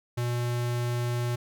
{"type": "tone", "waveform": "square", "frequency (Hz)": 120.8, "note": "B2", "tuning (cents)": -38, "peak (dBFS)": -27, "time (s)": [0.17, 1.36], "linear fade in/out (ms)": 10, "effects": []}